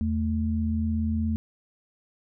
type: tone pair together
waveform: sine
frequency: 81.71 / 220.8 Hz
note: E2 / A3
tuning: -15 / +6 cents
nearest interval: octave + perfect fourth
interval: 1721 cents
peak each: -26 dBFS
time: 0.01-1.36 s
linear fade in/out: 0 ms
effects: none